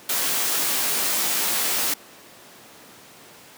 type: noise with comb filter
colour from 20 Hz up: white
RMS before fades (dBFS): -23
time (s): 0.09-1.94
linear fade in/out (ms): 5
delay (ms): 16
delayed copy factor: -0.65
effects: pink hiss -46 dBFS RMS until 3.57 s + high-pass 200 Hz 12 dB/octave